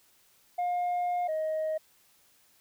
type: tone pair in turn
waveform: sine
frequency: 711 / 627.6 Hz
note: F5 / D#5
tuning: +31 / +15 cents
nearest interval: major second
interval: 216 cents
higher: first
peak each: -24 / -26 dBFS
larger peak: first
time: 0.58-1.28 / 1.28-1.78 s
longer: first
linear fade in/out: 10 ms
effects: tanh soft clip ceiling -26 dBFS + white hiss -64 dBFS RMS until 2.6 s